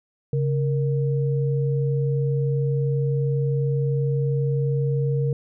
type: tone pair together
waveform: sine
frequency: 138.6 / 466.2 Hz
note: C#3 / A#4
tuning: 0 / 0 cents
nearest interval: octave + major sixth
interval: 2100 cents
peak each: -20 / -27 dBFS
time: 0.33-5.33 s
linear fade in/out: 2 ms
effects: none